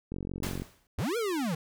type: click train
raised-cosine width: 3 ms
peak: -23 dBFS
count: 24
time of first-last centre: 0.12-0.62 s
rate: 46 Hz
type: noise with exponential decay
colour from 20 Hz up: pink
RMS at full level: -33 dBFS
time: 0.43-0.87 s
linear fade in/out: 2 ms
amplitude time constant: 95 ms
type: linear two-way sweep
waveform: square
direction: up then down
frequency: 58.4 to 486.9 to 146.4 Hz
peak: -29 dBFS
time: 0.98-1.55 s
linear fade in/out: 5 ms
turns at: 1.17 s
effects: none